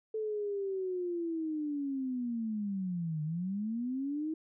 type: linear two-way sweep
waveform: sine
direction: down then up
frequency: 440 to 150 to 320.8 Hz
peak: -32 dBFS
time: 0.14-4.34 s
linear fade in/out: 5 ms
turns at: 3.23 s
effects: none